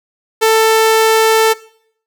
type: tone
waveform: sawtooth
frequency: 443.4 Hz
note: A4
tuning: 13 cents sharp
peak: -4 dBFS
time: 0.41-1.54 s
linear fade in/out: 20 ms
effects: noise-tail reverb RT60 0.6 s tail -20 dB re dry